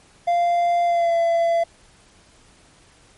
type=tone with pitch glide; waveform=triangle; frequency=694 to 674.6 Hz; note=F5 to E5; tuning=-11 to +40 cents; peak=-14 dBFS; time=0.27-1.64 s; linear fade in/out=10 ms; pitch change=-49 cents; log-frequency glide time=0.85-1.15 s; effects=pink hiss -53 dBFS RMS until 3.17 s + MP3 48 kbps